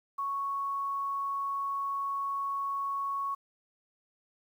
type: tone with quantisation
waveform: sine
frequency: 1108.7 Hz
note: C#6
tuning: in tune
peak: -30 dBFS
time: 0.18-3.35 s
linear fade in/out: 10 ms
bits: 10
effects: none